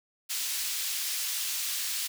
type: high-pass noise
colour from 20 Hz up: pink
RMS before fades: -32 dBFS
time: 0.29-2.08 s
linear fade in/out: 20 ms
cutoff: 3400 Hz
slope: 12 dB/octave
effects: none